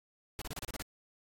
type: noise bursts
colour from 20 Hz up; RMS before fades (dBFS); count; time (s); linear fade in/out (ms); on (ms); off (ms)
pink; -40; 8; 0.39-0.822; 0; 26; 32
effects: AAC 48 kbps